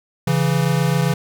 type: tone pair together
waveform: square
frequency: 138.64 / 166.1 Hz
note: C#3 / E3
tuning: +1 / +13 cents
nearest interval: minor third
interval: 312 cents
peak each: -19 dBFS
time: 0.27-1.14 s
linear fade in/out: 5 ms
effects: none